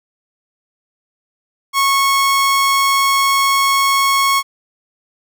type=tone; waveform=sawtooth; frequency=1099 Hz; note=C#6; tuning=15 cents flat; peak=-8 dBFS; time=1.73-4.43 s; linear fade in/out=50 ms; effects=none